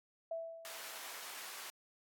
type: tone with exponential decay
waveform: sine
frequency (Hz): 659.3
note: E5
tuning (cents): 0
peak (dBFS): -36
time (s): 0.31-1.14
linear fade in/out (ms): 5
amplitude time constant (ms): 180
type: high-pass noise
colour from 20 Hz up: pink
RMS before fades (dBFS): -48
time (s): 0.65-1.7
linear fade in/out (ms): 0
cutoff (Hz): 870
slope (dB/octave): 12
effects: AAC 64 kbps